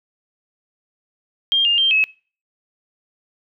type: tone with pitch steps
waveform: sine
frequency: 3203 / 2812 / 3150 / 2577 Hz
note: G7 / F7 / G7 / E7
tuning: +37 / +11 / +8 / -40 cents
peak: -13 dBFS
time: 1.52-2.04 s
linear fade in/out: 0 ms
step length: 130 ms
effects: noise-tail reverb RT60 0.4 s tail -24 dB re dry